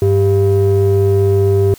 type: ring-modulated tone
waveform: triangle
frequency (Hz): 147.4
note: D3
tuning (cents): +7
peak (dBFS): -4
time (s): 0.02-1.74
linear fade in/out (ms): 0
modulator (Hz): 247
effects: white hiss -42 dBFS RMS until 1.78 s